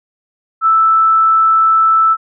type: tone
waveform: sine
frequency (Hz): 1318.5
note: E6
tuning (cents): 0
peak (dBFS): -7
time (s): 0.61-2.17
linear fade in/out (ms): 50
effects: none